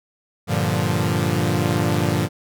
sawtooth chord, G minor seventh, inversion none, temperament equal, 98 / 116.54 / 146.83 / 174.61 Hz, G2 / Bb2 / D3 / F3, 0 / 0 / 0 / 0 cents, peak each -20 dBFS, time 0.47-2.29 s, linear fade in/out 50 ms, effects none

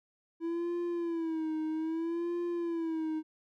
triangle tone with vibrato, 329.6 Hz, E4, in tune, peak -29 dBFS, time 0.4-3.23 s, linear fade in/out 50 ms, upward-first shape sine, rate 0.62 Hz, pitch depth 90 cents each way, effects none

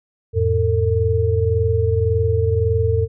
sine tone cluster, 85.6 / 107.4 / 450.5 Hz, F2 / A2 / A4, -34 / -41 / +41 cents, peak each -19 dBFS, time 0.33-3.08 s, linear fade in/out 50 ms, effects none

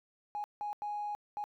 triangle tone bursts at uneven times, 830.6 Hz, G#5, in tune, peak -31 dBFS, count 4, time 0.35-0.44 / 0.61-0.73 / 0.82-1.15 / 1.37-1.44 s, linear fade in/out 0 ms, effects tanh soft clip ceiling -32 dBFS

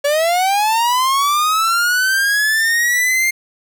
45% pulse linear sweep, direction up, 563 to 2122 Hz, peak -13 dBFS, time 0.04-3.31 s, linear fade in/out 10 ms, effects none

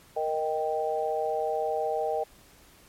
sine chord, Eb major, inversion second, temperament equal, 466.2 / 622.3 / 784 Hz, Bb4 / Eb5 / G5, 0 / 0 / 0 cents, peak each -30 dBFS, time 0.16-2.24 s, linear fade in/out 10 ms, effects pink hiss -56 dBFS RMS until 2.88 s + MP3 64 kbps

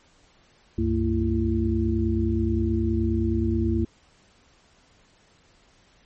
sine tone cluster, 68.4 / 97.9 / 225.1 / 336.8 Hz, C#2 / G2 / A3 / E4, -23 / -2 / +40 / +37 cents, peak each -26 dBFS, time 0.78-3.85 s, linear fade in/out 5 ms, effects pink hiss -59 dBFS RMS until 6.05 s + MP3 32 kbps

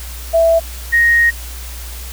sine tone pair in turn, 661 / 1869.6 Hz, E5 / A#6, +5 / +5 cents, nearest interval octave + tritone, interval 1800 cents, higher second, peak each -8 dBFS, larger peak neither, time 0.33-0.6 / 0.92-1.31 s, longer second, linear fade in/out 20 ms, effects added 60 Hz sine -27 dBFS peak until 2.12 s + white hiss -33 dBFS RMS until 2.12 s

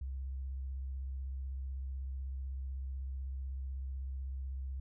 sine tone with vibrato, 66.3 Hz, C2, 23 cents sharp, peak -37 dBFS, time 0.01-4.8 s, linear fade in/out 5 ms, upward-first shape square, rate 16 Hz, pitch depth 30 cents each way, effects none

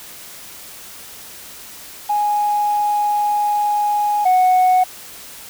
sine tone pair in turn, 830.6 / 737.9 Hz, G#5 / F#5, 0 / -5 cents, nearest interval major second, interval 205 cents, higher first, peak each -14 / -8 dBFS, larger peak second, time 2.09-4.25 / 4.25-4.84 s, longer first, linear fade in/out 10 ms, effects tanh soft clip ceiling -9 dBFS + white hiss -37 dBFS RMS until 5.49 s

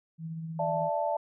sine tone with tremolo, 162.3 Hz, E3, 27 cents flat, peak -33 dBFS, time 0.18-0.9 s, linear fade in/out 50 ms, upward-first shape triangle, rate 16 Hz, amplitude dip 35%
sine chord, D suspended second, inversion none, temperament equal with one note detuned, 587.3 / 669.6 / 880 Hz, D5 / E5 / A5, 0 / +27 / 0 cents, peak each -31 dBFS, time 0.59-1.17 s, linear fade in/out 5 ms
effects none

